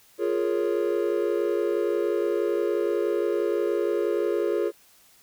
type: chord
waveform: triangle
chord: Bb minor seventh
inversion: second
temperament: equal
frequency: 349.2 / 415.3 / 466.2 / 554.4 Hz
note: F4 / Ab4 / Bb4 / Db5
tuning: 0 / 0 / 0 / 0 cents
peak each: -25 / -24 / -28 / -29 dBFS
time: 0.18-4.72 s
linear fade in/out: 50 ms
effects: white hiss -57 dBFS RMS until 5.22 s